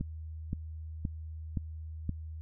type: click train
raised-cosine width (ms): 5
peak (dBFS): -20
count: 5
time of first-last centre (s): 0.01-2.093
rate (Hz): 1.92
effects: added 79 Hz sine -39 dBFS peak until 2.41 s